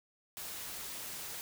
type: noise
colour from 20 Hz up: white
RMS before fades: -43 dBFS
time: 0.37-1.41 s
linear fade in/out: 0 ms
effects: none